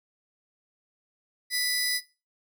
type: tone pair together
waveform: sawtooth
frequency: 1982 / 4988 Hz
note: B6 / D#8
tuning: +6 / +3 cents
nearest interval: octave + major third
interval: 1597 cents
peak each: -26 / -24 dBFS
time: 1.5-2.01 s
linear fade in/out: 50 ms
effects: noise-tail reverb RT60 0.3 s tail -18 dB re dry